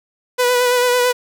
sawtooth tone with vibrato, 493.9 Hz, B4, in tune, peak -9 dBFS, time 0.38-1.13 s, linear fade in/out 20 ms, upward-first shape sine, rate 9 Hz, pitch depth 25 cents each way, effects none

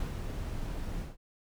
brown noise with ADSR envelope, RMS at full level -33 dBFS, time 0-1.17 s, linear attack 3 ms, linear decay 120 ms, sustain -3 dB, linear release 170 ms, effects none

